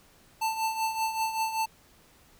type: tone with tremolo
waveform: square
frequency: 887 Hz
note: A5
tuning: 14 cents sharp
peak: -25 dBFS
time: 0.41-1.66 s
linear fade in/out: 10 ms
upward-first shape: triangle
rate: 5.2 Hz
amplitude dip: 70%
effects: pink hiss -59 dBFS RMS until 2.39 s